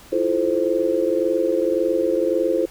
sine chord, F major seventh, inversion third, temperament just, 327.4 / 349.2 / 436.5 / 523.8 Hz, E4 / F4 / A4 / C5, -12 / 0 / -14 / +2 cents, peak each -24 / -23 / -24 / -21 dBFS, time 0.12-2.66 s, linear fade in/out 10 ms, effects pink hiss -46 dBFS RMS until 2.7 s

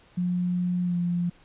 sine tone with pitch glide, 178.5 to 174.52 Hz, F3 to F3, +38 to -1 cents, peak -23 dBFS, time 0.17-1.3 s, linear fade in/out 10 ms, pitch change -39 cents, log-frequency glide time 0.84-0.96 s, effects pink hiss -57 dBFS RMS until 1.44 s + resampled to 8000 Hz

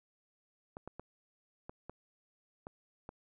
clicks, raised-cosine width 1 ms, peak -30 dBFS, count 7, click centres 0.769 / 0.876 / 0.996 / 1.695 / 1.896 / 2.669 / 3.091 s, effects none

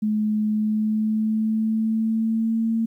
sine tone with pitch glide, 213.4 to 226.1 Hz, G#3 to A3, +47 to +47 cents, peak -19 dBFS, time 0.02-2.86 s, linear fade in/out 10 ms, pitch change +100 cents, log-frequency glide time 0.48-2.72 s, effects 10-bit

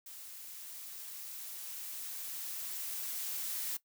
blue noise with level ramp, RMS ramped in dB -49 to -37 dBFS, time 0.06-3.77 s, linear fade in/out 5 ms, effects noise-tail reverb RT60 0.1 s tail -18 dB re dry

